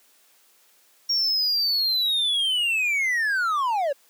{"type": "linear sweep", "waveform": "triangle", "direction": "down", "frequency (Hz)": [5588, 532], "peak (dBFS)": -19, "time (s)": [1.09, 3.93], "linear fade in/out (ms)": 10, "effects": ["white hiss -59 dBFS RMS until 4.09 s", "high-pass 300 Hz 12 dB/octave"]}